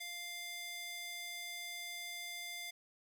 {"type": "tone with high-pass filter", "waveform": "square", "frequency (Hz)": 698.5, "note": "F5", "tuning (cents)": 0, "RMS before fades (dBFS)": -45, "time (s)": [0, 2.71], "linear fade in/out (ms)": 10, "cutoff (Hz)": 2300, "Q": 1.1, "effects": []}